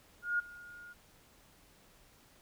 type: tone with ADSR envelope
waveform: sine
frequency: 1428 Hz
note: F6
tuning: 38 cents sharp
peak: -27 dBFS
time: 0.22-0.94 s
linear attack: 170 ms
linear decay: 14 ms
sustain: -21 dB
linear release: 22 ms
effects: pink hiss -63 dBFS RMS until 2.41 s